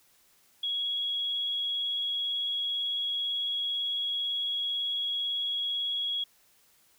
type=tone with vibrato; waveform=sine; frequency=3326 Hz; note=G#7; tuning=2 cents sharp; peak=-28 dBFS; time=0.63-6.24 s; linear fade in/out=5 ms; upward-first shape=triangle; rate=18 Hz; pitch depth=13 cents each way; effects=white hiss -64 dBFS RMS until 6.98 s